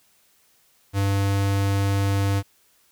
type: tone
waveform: square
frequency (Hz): 99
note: G2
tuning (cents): +18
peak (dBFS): -20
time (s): 0.93-2.43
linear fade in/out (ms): 50
effects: white hiss -61 dBFS RMS until 2.91 s